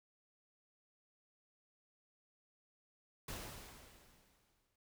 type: noise with exponential decay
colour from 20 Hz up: pink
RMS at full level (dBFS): -44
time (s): 3.28-4.76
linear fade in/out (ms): 5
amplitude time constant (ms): 320
effects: noise-tail reverb RT60 0.2 s tail -25 dB re dry